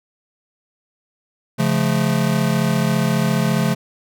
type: chord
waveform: square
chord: Db augmented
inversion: none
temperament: just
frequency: 138.59 / 173.24 / 216.5 Hz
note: Db3 / F3 / A3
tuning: 0 / -14 / -28 cents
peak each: -21 dBFS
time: 1.58-3.75 s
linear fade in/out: 20 ms
effects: none